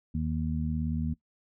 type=harmonic tone; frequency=78.2 Hz; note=D#2; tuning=9 cents sharp; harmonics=1 / 2 / 3; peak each=-32 / -32 / -32 dBFS; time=0.14-1.14 s; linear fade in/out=10 ms; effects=noise-tail reverb RT60 0.1 s tail -19 dB re dry